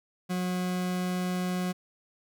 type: tone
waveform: 40% pulse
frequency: 181.5 Hz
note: F#3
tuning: 33 cents flat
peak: -27 dBFS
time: 0.29-1.73 s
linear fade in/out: 20 ms
effects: none